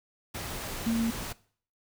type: tone in noise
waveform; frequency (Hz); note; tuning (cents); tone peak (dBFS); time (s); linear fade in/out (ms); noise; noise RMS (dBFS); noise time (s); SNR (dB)
sine; 228.7; A#3; -33; -24; 0.86-1.11; 10; pink; -37; 0.34-1.33; +10
effects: noise-tail reverb RT60 0.5 s tail -20 dB re dry